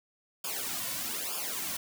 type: noise with flanger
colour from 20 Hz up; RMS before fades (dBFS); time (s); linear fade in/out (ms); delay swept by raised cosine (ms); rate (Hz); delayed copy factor
white; -35; 0.44-1.77; 5; 0.5 to 2.5; 1.1; -0.95
effects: none